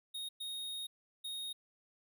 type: tone bursts at uneven times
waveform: square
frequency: 3729 Hz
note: A#7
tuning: in tune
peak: -40 dBFS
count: 3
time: 0.14-0.29 / 0.4-0.87 / 1.24-1.53 s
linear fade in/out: 10 ms
effects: none